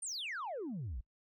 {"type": "exponential sweep", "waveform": "sine", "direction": "down", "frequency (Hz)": [9397, 49], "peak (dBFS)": -36, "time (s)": [0.02, 1.01], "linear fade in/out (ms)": 10, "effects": ["noise-tail reverb RT60 0.1 s tail -26 dB re dry", "tanh soft clip ceiling -36 dBFS"]}